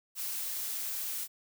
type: noise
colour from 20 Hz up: blue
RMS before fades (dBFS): -36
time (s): 0.15-1.28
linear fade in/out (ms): 50
effects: none